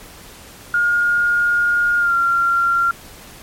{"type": "tone with pitch glide", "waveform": "sine", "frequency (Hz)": [1423, 1380.1], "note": ["F6", "F6"], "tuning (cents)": [32, -21], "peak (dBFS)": -13, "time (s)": [0.74, 2.91], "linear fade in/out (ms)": 2, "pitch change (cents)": -53, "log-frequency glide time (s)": [1.98, 2.14], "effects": ["pink hiss -40 dBFS RMS until 3.42 s", "MP3 64 kbps"]}